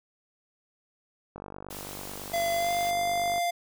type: click train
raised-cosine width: 1 ms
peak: -26 dBFS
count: 100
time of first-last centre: 1.36-3.38 s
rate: 49 Hz
type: noise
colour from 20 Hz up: white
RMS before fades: -42 dBFS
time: 1.7-2.91 s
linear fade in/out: 10 ms
type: tone with pitch glide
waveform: square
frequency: 680 to 695.9 Hz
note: F5 to F5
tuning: -46 to -6 cents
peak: -26 dBFS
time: 2.33-3.51 s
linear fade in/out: 10 ms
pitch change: +40 cents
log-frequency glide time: 2.55-2.72 s
effects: none